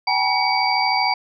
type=tone cluster; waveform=sine; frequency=765 / 838 / 959 / 2259 / 4682 Hz; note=G5 / G#5 / A#5 / C#7 / D8; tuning=-42 / +15 / +49 / +32 / -6 cents; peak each=-23 dBFS; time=0.07-1.14 s; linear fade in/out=5 ms; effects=none